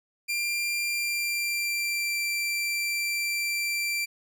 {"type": "tone with pitch glide", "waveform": "sawtooth", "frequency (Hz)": [2382, 2352], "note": ["D7", "D7"], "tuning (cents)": [24, 2], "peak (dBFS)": -23, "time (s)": [0.28, 4.06], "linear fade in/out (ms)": 20, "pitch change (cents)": -22, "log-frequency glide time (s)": [0.84, 2.19], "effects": []}